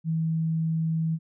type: tone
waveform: sine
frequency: 161.6 Hz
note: E3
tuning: 34 cents flat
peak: -23 dBFS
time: 0.04-1.19 s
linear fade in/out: 50 ms
effects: none